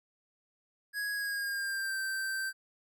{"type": "tone with pitch glide", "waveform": "square", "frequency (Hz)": [1662, 1559.7], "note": ["G#6", "G6"], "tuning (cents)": [1, -9], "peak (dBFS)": -33, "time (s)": [0.93, 2.53], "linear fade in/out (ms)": 50, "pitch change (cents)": -110, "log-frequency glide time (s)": [1.13, 1.99], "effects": []}